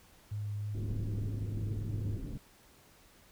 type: tone with vibrato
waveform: sine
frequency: 103.83 Hz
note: G#2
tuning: in tune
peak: -34 dBFS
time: 0.31-2.16 s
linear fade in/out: 10 ms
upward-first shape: sine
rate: 3.3 Hz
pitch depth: 11 cents each way
type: low-pass noise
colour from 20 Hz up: pink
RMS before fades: -40 dBFS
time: 0.74-2.38 s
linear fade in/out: 10 ms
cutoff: 350 Hz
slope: 24 dB/octave
effects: pink hiss -61 dBFS RMS until 3.31 s